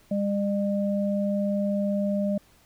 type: tone pair together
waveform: sine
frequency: 201.4 / 603.5 Hz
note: G3 / D5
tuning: +47 / +47 cents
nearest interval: octave + perfect fifth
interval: 1900 cents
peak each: -24 / -28 dBFS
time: 0.11-2.38 s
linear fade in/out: 5 ms
effects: pink hiss -59 dBFS RMS until 2.65 s